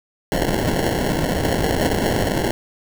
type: noise with sample-and-hold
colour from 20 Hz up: white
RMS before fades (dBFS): -20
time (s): 0.32-2.51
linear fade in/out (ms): 0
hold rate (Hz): 1225
effects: none